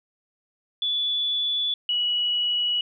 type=tone pair in turn; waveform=sine; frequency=3448 / 2928 Hz; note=A7 / F#7; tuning=-36 / -19 cents; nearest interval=minor third; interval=283 cents; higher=first; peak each=-22 / -21 dBFS; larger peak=second; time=0.82-1.74 / 1.89-2.81 s; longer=neither; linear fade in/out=2 ms; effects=none